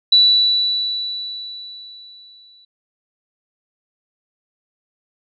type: tone with exponential decay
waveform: sine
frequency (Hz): 3951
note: B7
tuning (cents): 0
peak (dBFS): -7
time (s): 0.12-2.65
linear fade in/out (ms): 5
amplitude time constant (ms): 550
effects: none